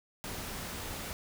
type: noise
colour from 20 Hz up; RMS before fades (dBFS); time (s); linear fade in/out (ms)
pink; -40; 0.24-1.13; 0
effects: none